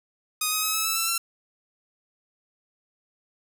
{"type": "tone with pitch steps", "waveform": "5% pulse", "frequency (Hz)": [1244.5, 1261.9, 1279.5, 1297.3, 1315.5, 1333.8, 1352.4], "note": ["D#6", "D#6", "D#6", "E6", "E6", "E6", "E6"], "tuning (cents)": [0, 24, 48, -28, -4, 20, 44], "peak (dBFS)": -12, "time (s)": [0.41, 1.18], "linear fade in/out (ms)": 5, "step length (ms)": 110, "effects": []}